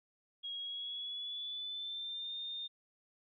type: tone with pitch glide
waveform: sine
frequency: 3295 to 3635 Hz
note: G#7 to A#7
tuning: -14 to -44 cents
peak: -39 dBFS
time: 0.43-2.68 s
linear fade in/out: 20 ms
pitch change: +170 cents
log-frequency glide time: 0.6-2.35 s
effects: none